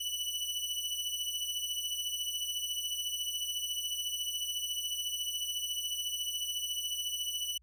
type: beating tone pair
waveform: sawtooth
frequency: 2960 / 2974 Hz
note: F#7 / F#7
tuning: 0 / +8 cents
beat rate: 14 Hz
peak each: -32 / -36 dBFS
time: 0-7.58 s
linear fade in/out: 10 ms
effects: added 60 Hz sine -62 dBFS peak until 7.62 s